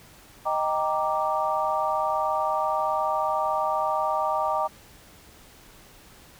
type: chord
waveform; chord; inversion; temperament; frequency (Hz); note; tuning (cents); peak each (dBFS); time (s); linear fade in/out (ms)
sine; Eb major seventh; none; equal; 622.3 / 784 / 932.3 / 1174.7; Eb5 / G5 / Bb5 / D6; 0 / 0 / 0 / 0; -28; 0.45-4.68; 20
effects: pink hiss -51 dBFS RMS until 6.39 s